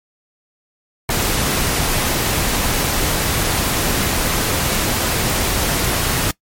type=noise; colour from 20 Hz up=pink; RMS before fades=-18 dBFS; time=1.09-6.31 s; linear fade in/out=2 ms; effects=noise-tail reverb RT60 0.1 s tail -22 dB re dry + MP3 64 kbps